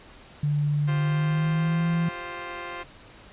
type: tone with pitch glide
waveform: sine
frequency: 146.83 to 166.73 Hz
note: D3 to E3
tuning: 0 to +20 cents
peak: -21 dBFS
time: 0.43-2.09 s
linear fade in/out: 5 ms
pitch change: +220 cents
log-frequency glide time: 0.91-1.87 s
type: chord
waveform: 10% pulse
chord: F suspended second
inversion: none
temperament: just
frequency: 349.2 / 392.9 / 523.8 Hz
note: F4 / G4 / C5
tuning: 0 / +4 / +2 cents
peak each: -29 / -34 / -30 dBFS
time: 0.87-2.84 s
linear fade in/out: 20 ms
effects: pink hiss -49 dBFS RMS until 3.32 s + resampled to 8000 Hz